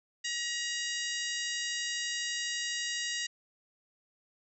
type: harmonic tone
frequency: 952 Hz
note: A#5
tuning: 36 cents sharp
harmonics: 2 / 3 / 4 / 5 / 6 / 7 / 8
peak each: -37 / -39 / -40 / -41 / -42 / -42 / -43 dBFS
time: 0.24-3.27 s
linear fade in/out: 10 ms
effects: none